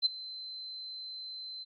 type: tone with ADSR envelope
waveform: sine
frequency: 4075 Hz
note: C8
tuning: 47 cents flat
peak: -21 dBFS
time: 0.02-1.65 s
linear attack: 36 ms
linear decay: 17 ms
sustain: -19 dB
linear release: 28 ms
effects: AAC 64 kbps